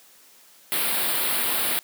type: band-stop noise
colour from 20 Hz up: white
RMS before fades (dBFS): -24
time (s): 0.72-1.79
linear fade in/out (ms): 0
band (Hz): 4500 to 8900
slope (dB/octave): 48
effects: white hiss -53 dBFS RMS until 1.83 s + high-pass 200 Hz 12 dB/octave